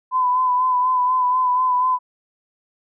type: tone with vibrato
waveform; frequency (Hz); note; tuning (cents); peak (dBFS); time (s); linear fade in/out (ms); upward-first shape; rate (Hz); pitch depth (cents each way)
sine; 1007; B5; +33; -15; 0.11-1.99; 50; sine; 4.1; 30
effects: none